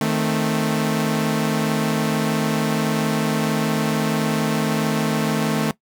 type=chord; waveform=sawtooth; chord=A diminished; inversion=second; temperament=equal; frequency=155.56 / 220 / 261.6 Hz; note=Eb3 / A3 / C4; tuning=0 / 0 / 0 cents; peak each=-19 / -17 / -23 dBFS; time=0.01-5.71 s; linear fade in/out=2 ms; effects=noise-tail reverb RT60 0.1 s tail -18 dB re dry